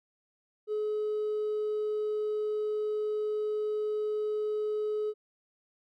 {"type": "tone with hard clipping", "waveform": "triangle", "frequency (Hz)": 425.1, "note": "G#4", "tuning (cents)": 40, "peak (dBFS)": -28, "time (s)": [0.67, 5.14], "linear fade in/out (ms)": 50, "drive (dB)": 2, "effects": []}